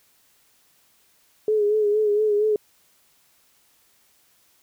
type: tone with vibrato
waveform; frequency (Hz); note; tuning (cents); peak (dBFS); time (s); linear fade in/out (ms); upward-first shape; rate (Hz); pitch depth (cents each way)
sine; 421.6; G#4; +26; -17; 1.48-2.56; 2; sine; 4.3; 47
effects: white hiss -61 dBFS RMS until 4.62 s